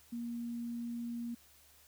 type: tone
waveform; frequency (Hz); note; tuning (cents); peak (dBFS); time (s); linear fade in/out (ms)
sine; 235.9; A#3; +21; -37; 0.12-1.35; 10
effects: added 73 Hz sine -70 dBFS peak until 1.87 s + white hiss -63 dBFS RMS until 1.87 s